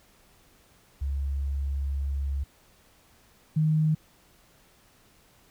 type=tone pair in turn; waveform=sine; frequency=69.3 / 155.57 Hz; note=C#2 / D#3; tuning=0 / 0 cents; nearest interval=octave + major second; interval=1400 cents; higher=second; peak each=-26 / -20 dBFS; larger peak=second; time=1.01-2.44 / 3.56-3.95 s; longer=first; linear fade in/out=10 ms; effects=pink hiss -60 dBFS RMS until 5.5 s